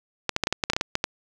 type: clicks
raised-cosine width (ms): 0.2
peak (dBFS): -5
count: 12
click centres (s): 0.293 / 0.364 / 0.437 / 0.471 / 0.526 / 0.638 / 0.7 / 0.734 / 0.765 / 0.811 / 0.954 / 1.041
effects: none